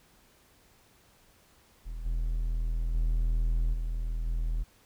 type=tone with level steps; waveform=triangle; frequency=40.68 Hz; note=E1; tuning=22 cents flat; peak=-33 / -25 / -22 / -27 / -25 dBFS; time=1.85-4.64 s; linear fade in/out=20 ms; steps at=2.05 / 2.94 / 3.73 / 4.26 s; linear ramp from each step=10 ms; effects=pink hiss -62 dBFS RMS until 4.85 s